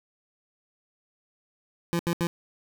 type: tone bursts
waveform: 25% pulse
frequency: 170.8 Hz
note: F3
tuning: 38 cents flat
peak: -20 dBFS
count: 3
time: 1.93-2.27 s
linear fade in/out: 0 ms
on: 62 ms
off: 77 ms
effects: none